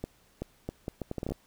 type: accelerating click train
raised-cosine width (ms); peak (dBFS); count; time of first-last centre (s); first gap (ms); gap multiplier
2; -20; 12; 0.04-1.32; 380; 0.71
effects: pink hiss -64 dBFS RMS until 1.46 s